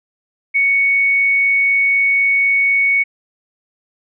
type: tone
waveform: sine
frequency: 2224 Hz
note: C#7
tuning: 5 cents sharp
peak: -11 dBFS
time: 0.54-3.04 s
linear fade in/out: 20 ms
effects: none